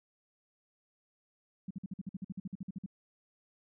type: tone bursts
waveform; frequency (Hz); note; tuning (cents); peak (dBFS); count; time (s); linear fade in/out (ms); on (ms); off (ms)
sine; 190; F#3; +46; -36; 16; 1.68-2.862; 5; 27; 50
effects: none